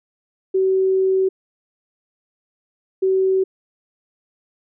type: tone bursts at uneven times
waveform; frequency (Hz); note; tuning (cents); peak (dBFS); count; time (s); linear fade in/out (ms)
sine; 379.9; F#4; +46; -14; 2; 0.54-1.29 / 3.02-3.44; 10
effects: none